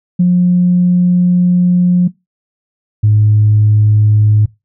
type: tone pair in turn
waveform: sine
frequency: 178.4 / 106.08 Hz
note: F3 / G#2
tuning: +37 / +37 cents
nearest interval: major sixth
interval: 900 cents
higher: first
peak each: -5 dBFS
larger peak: neither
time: 0.19-2.08 / 3.03-4.46 s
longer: first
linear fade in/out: 10 ms
effects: noise-tail reverb RT60 0.2 s tail -20 dB re dry + tanh soft clip ceiling -1 dBFS